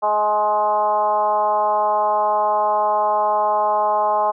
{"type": "tone with frequency modulation", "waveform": "sine", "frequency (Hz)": 841, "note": "G#5", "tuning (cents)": 22, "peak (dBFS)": -15, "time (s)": [0.02, 4.32], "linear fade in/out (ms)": 20, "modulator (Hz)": 210, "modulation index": 1.2, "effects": []}